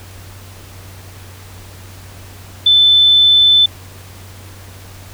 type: tone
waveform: sine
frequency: 3520 Hz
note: A7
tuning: in tune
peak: -6 dBFS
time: 2.66-3.66 s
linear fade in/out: 5 ms
effects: added 94 Hz sine -35 dBFS peak until 5.13 s + pink hiss -39 dBFS RMS until 5.13 s